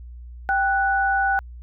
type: tone pair together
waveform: sine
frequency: 784 / 1480 Hz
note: G5 / F#6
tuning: 0 / 0 cents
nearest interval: major seventh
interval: 1100 cents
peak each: -20 / -21 dBFS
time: 0.49-1.39 s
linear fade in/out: 0 ms
effects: added 60 Hz sine -36 dBFS peak until 1.62 s